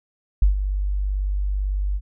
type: tone with ADSR envelope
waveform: sine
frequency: 49 Hz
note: G1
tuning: in tune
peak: -10 dBFS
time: 0.42-2.01 s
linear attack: 4 ms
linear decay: 120 ms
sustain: -10 dB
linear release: 52 ms
effects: none